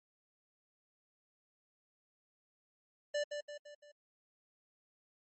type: tone with echo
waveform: square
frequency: 587.3 Hz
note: D5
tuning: in tune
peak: -33 dBFS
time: 3.14-3.24 s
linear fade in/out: 10 ms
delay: 170 ms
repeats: 4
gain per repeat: -6 dB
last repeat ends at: 3.92 s
effects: MP3 32 kbps